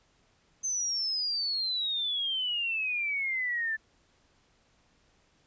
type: exponential sweep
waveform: sine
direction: down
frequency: 6272 to 1749 Hz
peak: -28 dBFS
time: 0.63-3.77 s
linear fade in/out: 20 ms
effects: pink hiss -67 dBFS RMS until 5.46 s + resampled to 16000 Hz